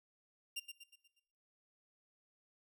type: tone with echo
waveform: sawtooth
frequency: 2787 Hz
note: F7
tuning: 4 cents flat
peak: -35 dBFS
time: 0.56-0.6 s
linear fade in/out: 10 ms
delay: 120 ms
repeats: 5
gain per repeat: -7 dB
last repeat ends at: 1.2 s
effects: noise-tail reverb RT60 1.0 s tail -21 dB re dry